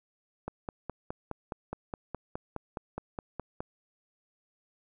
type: click train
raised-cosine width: 1 ms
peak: -21 dBFS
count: 16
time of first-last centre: 0.48-3.605 s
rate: 4.8 Hz
effects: none